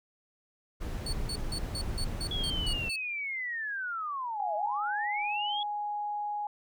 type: noise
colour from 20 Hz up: brown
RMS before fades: -34 dBFS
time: 0.8-2.9 s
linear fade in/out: 20 ms
type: tone bursts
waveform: 35% pulse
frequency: 4435 Hz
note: C#8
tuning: in tune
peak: -33 dBFS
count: 9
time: 1.06-2.961 s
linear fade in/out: 5 ms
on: 69 ms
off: 160 ms
type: linear two-way sweep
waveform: sine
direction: down then up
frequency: 3385 to 609 to 3385 Hz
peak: -32 dBFS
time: 2.31-5.63 s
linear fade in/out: 2 ms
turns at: 4.56 s
type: tone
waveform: sine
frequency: 830.6 Hz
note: G#5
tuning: in tune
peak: -31 dBFS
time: 4.4-6.47 s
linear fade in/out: 2 ms
effects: none